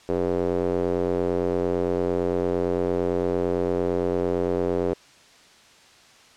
square tone with band-pass filter, 44.42 Hz, F1, 30 cents sharp, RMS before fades -24 dBFS, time 0.09-4.94 s, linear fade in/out 0 ms, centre 440 Hz, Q 3, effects white hiss -52 dBFS RMS until 6.36 s + low-pass 6000 Hz 12 dB/octave

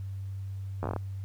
slowing click train, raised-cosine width 1 ms, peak -18 dBFS, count 8, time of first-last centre 0.83-0.963 s, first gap 12 ms, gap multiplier 1.15, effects added 97 Hz sine -34 dBFS peak until 1.24 s + pink hiss -63 dBFS RMS until 1.24 s

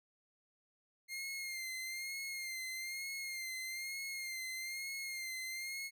sawtooth tone with vibrato, 2115 Hz, C7, 18 cents sharp, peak -37 dBFS, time 1.08-5.91 s, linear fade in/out 50 ms, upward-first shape sine, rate 1.1 Hz, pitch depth 46 cents each way, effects none

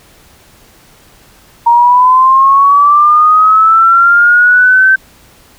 sine linear sweep, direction up, 933 to 1553 Hz, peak -3 dBFS, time 1.66-4.96 s, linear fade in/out 10 ms, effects pink hiss -43 dBFS RMS until 5.58 s

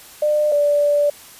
sine tone pair in turn, 600 / 582.6 Hz, D5 / D5, +37 / -14 cents, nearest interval minor second, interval 51 cents, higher first, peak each -14 / -13 dBFS, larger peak second, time 0.22-0.52 / 0.52-1.1 s, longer second, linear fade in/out 5 ms, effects white hiss -42 dBFS RMS until 1.39 s + resampled to 32000 Hz

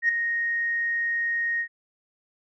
sine tone with ADSR envelope, 1864.7 Hz, A#6, in tune, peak -15 dBFS, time 0.02-1.68 s, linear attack 69 ms, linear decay 4 ms, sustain -8 dB, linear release 79 ms, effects tanh soft clip ceiling -11 dBFS

